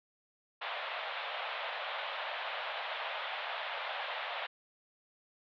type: band-pass noise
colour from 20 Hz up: pink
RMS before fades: -39 dBFS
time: 0.61-4.47 s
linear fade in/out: 10 ms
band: 570 to 3700 Hz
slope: 48 dB/octave
effects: none